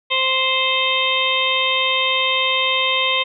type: harmonic tone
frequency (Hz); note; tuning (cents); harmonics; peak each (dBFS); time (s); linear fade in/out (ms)
523.3; C5; 0; 1 / 2 / 4 / 5 / 6 / 7; -26 / -23 / -23 / -23 / -21 / -23; 0.1-3.24; 20
effects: none